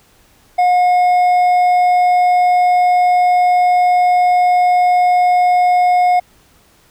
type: tone with hard clipping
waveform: triangle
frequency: 720 Hz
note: F#5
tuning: 47 cents flat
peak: -10 dBFS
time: 0.58-6.2 s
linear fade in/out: 10 ms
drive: 7 dB
effects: pink hiss -51 dBFS RMS until 6.9 s